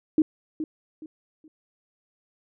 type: tone with echo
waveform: sine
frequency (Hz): 311.4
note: D#4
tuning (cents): +2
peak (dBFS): -15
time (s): 0.18-0.22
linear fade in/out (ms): 2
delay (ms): 420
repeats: 3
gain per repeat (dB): -11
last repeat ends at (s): 1.48
effects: none